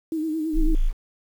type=tone with vibrato; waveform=sine; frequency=315.1 Hz; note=D#4; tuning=22 cents sharp; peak=-23 dBFS; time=0.12-0.75 s; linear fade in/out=2 ms; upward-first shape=sine; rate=9.1 Hz; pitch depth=56 cents each way
type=tone; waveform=sine; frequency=27.19 Hz; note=A0; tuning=20 cents flat; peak=-16 dBFS; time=0.53-0.93 s; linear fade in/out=50 ms
effects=8-bit